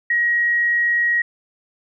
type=tone; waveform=sine; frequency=1896 Hz; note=A#6; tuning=29 cents sharp; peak=-15 dBFS; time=0.1-1.22 s; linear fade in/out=5 ms; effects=none